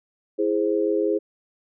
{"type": "chord", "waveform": "sine", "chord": "E augmented", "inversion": "none", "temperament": "equal", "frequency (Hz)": [329.6, 415.3, 523.3], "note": ["E4", "G#4", "B#4"], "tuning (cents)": [0, 0, 0], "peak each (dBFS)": [-24, -22, -26], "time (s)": [0.38, 1.19], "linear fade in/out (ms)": 20, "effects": []}